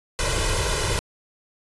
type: noise with comb filter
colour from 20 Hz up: pink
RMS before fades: -23 dBFS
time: 0.19-0.99 s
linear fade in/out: 0 ms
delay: 2 ms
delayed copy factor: +0.9
effects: resampled to 24000 Hz